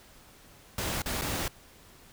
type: noise with dropouts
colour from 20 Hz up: pink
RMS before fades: -32 dBFS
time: 0.78-1.48 s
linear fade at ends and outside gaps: 2 ms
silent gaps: 1.02-1.059 / 1.213-1.219 s
effects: pink hiss -55 dBFS RMS until 2.12 s